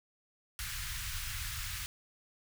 pink band-stop noise, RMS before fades -39 dBFS, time 0.59-1.86 s, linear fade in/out 0 ms, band 110 to 1400 Hz, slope 24 dB/octave, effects none

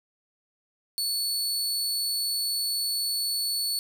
sawtooth tone, 4436 Hz, C#8, in tune, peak -23 dBFS, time 0.98-3.79 s, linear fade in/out 0 ms, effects none

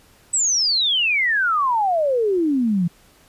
sine exponential sweep, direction down, 8120 to 164.8 Hz, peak -16 dBFS, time 0.33-2.88 s, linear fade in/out 10 ms, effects pink hiss -53 dBFS RMS until 3.28 s + resampled to 32000 Hz

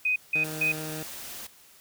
sine tone bursts, 2502 Hz, D#7, 9 cents sharp, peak -22 dBFS, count 3, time 0.05-0.72 s, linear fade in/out 5 ms, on 110 ms, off 170 ms
15% pulse tone, 155.56 Hz, D#3, in tune, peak -28 dBFS, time 0.35-1.03 s, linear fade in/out 5 ms
white noise, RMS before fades -40 dBFS, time 0.44-1.47 s, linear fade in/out 5 ms
effects white hiss -55 dBFS RMS until 1.8 s

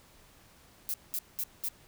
violet noise bursts, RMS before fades -33 dBFS, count 4, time 0.89-1.686 s, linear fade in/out 0 ms, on 49 ms, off 200 ms, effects pink hiss -59 dBFS RMS until 1.87 s

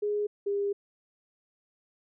sine tone pair in turn, 415.3 / 403 Hz, G#4 / G4, 0 / +48 cents, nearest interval minor second, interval 52 cents, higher first, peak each -26 dBFS, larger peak neither, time 0.02-0.27 / 0.46-0.73 s, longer second, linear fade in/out 10 ms, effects none

